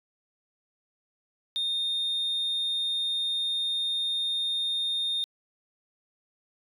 sine tone, 3660 Hz, A#7, 32 cents flat, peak -24 dBFS, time 1.56-5.24 s, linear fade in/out 0 ms, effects tanh soft clip ceiling -24 dBFS

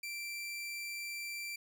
sawtooth tone, 2349 Hz, D7, in tune, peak -36 dBFS, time 0.03-1.56 s, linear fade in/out 5 ms, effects none

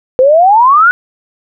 sine exponential sweep, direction up, 498.7 to 1496 Hz, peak -3 dBFS, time 0.19-0.91 s, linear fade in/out 0 ms, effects none

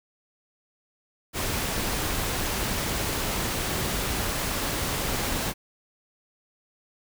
pink noise, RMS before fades -28 dBFS, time 1.33-5.54 s, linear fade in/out 50 ms, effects none

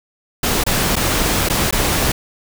pink noise with dropouts, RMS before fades -17 dBFS, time 0.43-2.12 s, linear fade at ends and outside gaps 5 ms, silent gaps 0.638-0.664 / 0.957-0.964 / 1.488-1.498 / 1.71-1.725 s, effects none

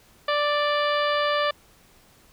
harmonic tone, 587.3 Hz, D5, in tune, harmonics 1 / 2 / 3 / 4 / 5 / 6 / 7 / 8, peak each -24 / -25 / -29 / -35 / -33 / -34 / -41 / -39 dBFS, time 0.28-1.51 s, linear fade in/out 5 ms, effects pink hiss -56 dBFS RMS until 2.32 s

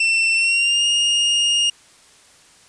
40% pulse tone with pitch glide, 2689 to 2842 Hz, E7 to F7, +34 to +30 cents, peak -14 dBFS, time 0-1.7 s, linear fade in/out 5 ms, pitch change +96 cents, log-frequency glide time 0.35-0.86 s, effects white hiss -50 dBFS RMS until 2.68 s + resampled to 22050 Hz

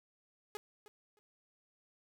sawtooth tone with echo, 419 Hz, G#4, 15 cents sharp, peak -36 dBFS, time 0.55-0.57 s, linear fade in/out 0 ms, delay 310 ms, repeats 2, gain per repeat -14 dB, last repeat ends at 1.19 s, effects none

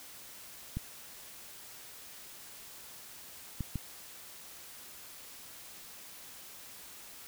clicks, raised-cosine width 5 ms, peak -22 dBFS, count 3, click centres 0.77 / 3.607 / 3.757 s, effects white hiss -50 dBFS RMS until 7.27 s

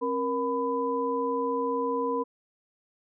sine tone cluster, 268.6 / 472.6 / 1000 Hz, C4 / A#4 / B5, +46 / +24 / +21 cents, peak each -32 / -28 / -30 dBFS, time 0.01-2.24 s, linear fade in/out 20 ms, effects none

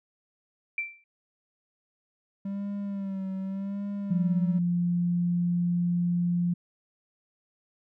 sine tone with exponential decay, 2345 Hz, D7, 3 cents flat, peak -24 dBFS, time 0.78-1.04 s, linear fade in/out 2 ms, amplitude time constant 55 ms
triangle tone with vibrato, 196 Hz, G3, in tune, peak -28 dBFS, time 2.45-4.59 s, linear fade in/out 5 ms, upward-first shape sine, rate 0.86 Hz, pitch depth 51 cents each way
sine tone, 174.61 Hz, F3, in tune, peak -23 dBFS, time 4.1-6.54 s, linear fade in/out 10 ms
effects none

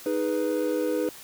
triangle chord, G# minor, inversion second, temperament equal, 311.1 / 415.3 / 493.9 Hz, D#4 / G#4 / B4, 0 / 0 / 0 cents, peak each -26 / -28 / -25 dBFS, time 0.06-1.09 s, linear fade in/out 2 ms, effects white hiss -45 dBFS RMS until 1.23 s

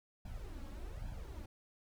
brown noise with flanger, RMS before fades -45 dBFS, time 0.25-1.46 s, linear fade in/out 5 ms, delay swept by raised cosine 1.2 to 3.7 ms, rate 1.2 Hz, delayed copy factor +0.8, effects none

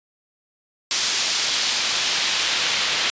pink noise with band-pass filter sweep, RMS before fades -22 dBFS, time 0.91-3.1 s, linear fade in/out 0 ms, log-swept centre 5000 to 3200 Hz, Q 1.1, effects resampled to 16000 Hz

